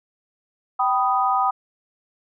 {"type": "chord", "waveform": "sine", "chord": "G augmented", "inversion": "none", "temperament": "equal with one note detuned", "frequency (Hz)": [775, 987.8, 1244.5], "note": ["G5", "B5", "D#6"], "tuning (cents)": [-20, 0, 0], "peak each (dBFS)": [-21, -23, -21], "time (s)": [0.79, 1.51], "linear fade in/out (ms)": 10, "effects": []}